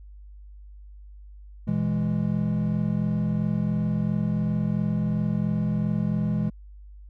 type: chord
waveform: triangle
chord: E major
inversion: second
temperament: equal with one note detuned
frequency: 120.3 / 164.81 / 207.7 Hz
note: B2 / E3 / G#3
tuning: -45 / 0 / 0 cents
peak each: -27 / -24 / -24 dBFS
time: 1.67-6.5 s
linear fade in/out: 10 ms
effects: added 50 Hz sine -42 dBFS peak until 7.09 s